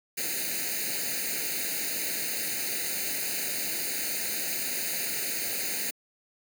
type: noise with comb filter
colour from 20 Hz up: white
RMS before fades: -31 dBFS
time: 0.17-5.91 s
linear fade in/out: 10 ms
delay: 0.45 ms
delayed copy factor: +1
effects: high-pass 200 Hz 12 dB/octave